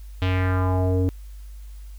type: tone with low-pass filter sweep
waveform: square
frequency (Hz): 92.5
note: F#2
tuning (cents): 0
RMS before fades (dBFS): -21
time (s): 0.22-1.09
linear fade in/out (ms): 0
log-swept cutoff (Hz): 3300 to 350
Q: 2.6
effects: added 50 Hz sine -36 dBFS peak until 1.98 s + white hiss -57 dBFS RMS until 1.98 s